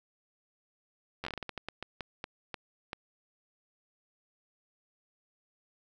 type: slowing click train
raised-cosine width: 0.3 ms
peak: -21 dBFS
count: 16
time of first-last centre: 1.24-2.931 s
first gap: 11 ms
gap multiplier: 1.29
effects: none